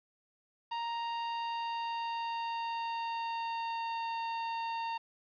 45% pulse tone with pitch glide, 932.3 to 917.3 Hz, A#5 to A#5, 0 to -28 cents, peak -34 dBFS, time 0.71-4.98 s, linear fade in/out 10 ms, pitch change -28 cents, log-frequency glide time 0.87-4.14 s, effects resampled to 11025 Hz + 10-bit

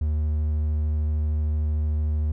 triangle tone, 76.1 Hz, D#2, 38 cents flat, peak -19 dBFS, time 0.01-2.32 s, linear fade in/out 5 ms, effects none

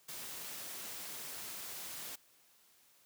white noise, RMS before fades -45 dBFS, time 0.08-2.16 s, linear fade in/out 10 ms, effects white hiss -67 dBFS RMS until 3.05 s + high-pass 100 Hz 12 dB/octave

